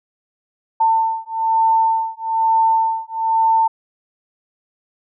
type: beating tone pair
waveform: sine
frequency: 896 / 897.1 Hz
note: A5 / A5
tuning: +31 / +33 cents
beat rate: 1.1 Hz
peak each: -17 dBFS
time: 0.8-3.68 s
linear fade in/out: 10 ms
effects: none